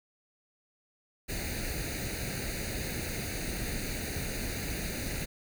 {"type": "noise with comb filter", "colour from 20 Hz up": "pink", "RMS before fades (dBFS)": -35, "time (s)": [1.28, 5.26], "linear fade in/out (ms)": 20, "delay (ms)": 0.46, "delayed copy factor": 0.8, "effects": []}